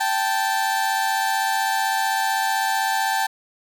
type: tone pair together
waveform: 30% pulse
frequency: 782 / 877.8 Hz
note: G5 / A5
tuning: -4 / -4 cents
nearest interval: major second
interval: 200 cents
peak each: -20 dBFS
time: 0-3.27 s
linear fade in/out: 10 ms
effects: none